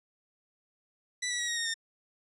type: tone with pitch steps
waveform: 15% pulse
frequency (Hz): 1975.5 / 1943.8 / 1912.6 / 1881.9 / 1851.7 / 1822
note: B6 / B6 / A#6 / A#6 / A#6 / A#6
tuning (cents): 0 / -28 / +44 / +16 / -12 / -40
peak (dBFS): -24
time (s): 1.22-1.742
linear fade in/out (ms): 10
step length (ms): 87
effects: resampled to 24000 Hz